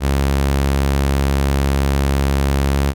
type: tone with pitch glide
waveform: sawtooth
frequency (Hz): 69 to 69.84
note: C#2 to C#2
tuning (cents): -7 to +14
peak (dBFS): -10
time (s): 0-2.94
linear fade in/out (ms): 50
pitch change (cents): +21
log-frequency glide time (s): 2.68-2.82
effects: none